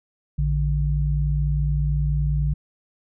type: tone pair together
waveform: sine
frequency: 57 / 146.83 Hz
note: A#1 / D3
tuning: -38 / 0 cents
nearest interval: octave + major third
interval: 1638 cents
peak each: -21 / -22 dBFS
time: 0.38-2.54 s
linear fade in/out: 10 ms
effects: none